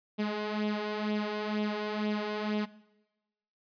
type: tone with flanger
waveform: sawtooth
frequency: 210.9 Hz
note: G#3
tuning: 27 cents sharp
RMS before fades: -32 dBFS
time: 0.18-2.66 s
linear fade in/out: 20 ms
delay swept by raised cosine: 0.31 to 2.81 ms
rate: 2.1 Hz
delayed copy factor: +0.6
effects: noise-tail reverb RT60 1.0 s tail -19 dB re dry + resampled to 11025 Hz